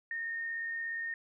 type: tone with amplitude modulation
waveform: sine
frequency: 1837 Hz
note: A#6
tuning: 26 cents flat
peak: -33 dBFS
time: 0.11-1.14 s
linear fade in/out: 2 ms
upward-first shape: sine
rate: 77 Hz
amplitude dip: 25%
effects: none